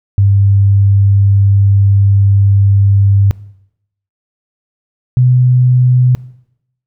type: tone pair in turn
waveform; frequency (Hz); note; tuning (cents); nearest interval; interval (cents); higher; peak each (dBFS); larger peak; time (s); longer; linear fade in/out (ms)
sine; 99.4 / 125.63; G2 / B2; +25 / +30; major third; 405; second; -5; neither; 0.18-3.31 / 5.17-6.15; first; 0
effects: noise-tail reverb RT60 0.8 s tail -21 dB re dry